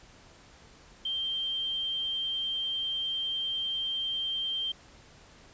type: tone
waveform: sine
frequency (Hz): 3155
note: G7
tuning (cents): +10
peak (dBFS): -29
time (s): 1.05-4.72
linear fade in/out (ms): 5
effects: pink hiss -55 dBFS RMS until 5.53 s + resampled to 16000 Hz